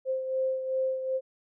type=beating tone pair; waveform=sine; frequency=523.3 / 525.9 Hz; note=C5 / C5; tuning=0 / +9 cents; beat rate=2.6 Hz; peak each=-27 / -35 dBFS; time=0.05-1.21 s; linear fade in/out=50 ms; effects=none